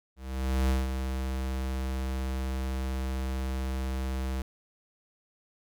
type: tone with ADSR envelope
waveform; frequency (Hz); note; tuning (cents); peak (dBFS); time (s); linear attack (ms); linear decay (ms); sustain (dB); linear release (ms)
square; 65.41; C2; 0; -23; 0.16-4.42; 530; 180; -7; 3
effects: none